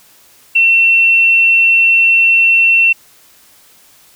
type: tone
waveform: sine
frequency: 2705 Hz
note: E7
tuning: 44 cents sharp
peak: -6 dBFS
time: 0.55-2.93 s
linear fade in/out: 10 ms
effects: white hiss -46 dBFS RMS until 4.15 s